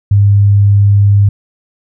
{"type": "tone", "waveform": "sine", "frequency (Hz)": 101.1, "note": "G#2", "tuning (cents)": -46, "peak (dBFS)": -4, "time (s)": [0.11, 1.29], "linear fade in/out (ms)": 5, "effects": []}